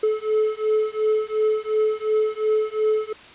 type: beating tone pair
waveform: triangle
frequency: 430.5 / 433.3 Hz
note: A4 / A4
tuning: -38 / -27 cents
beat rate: 2.8 Hz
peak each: -20 dBFS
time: 0.03-3.13 s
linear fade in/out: 5 ms
effects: white hiss -44 dBFS RMS until 3.34 s + resampled to 8000 Hz